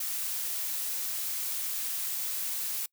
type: noise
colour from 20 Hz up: blue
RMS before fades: -33 dBFS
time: 0-2.86 s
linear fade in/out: 5 ms
effects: noise-tail reverb RT60 0.1 s tail -25 dB re dry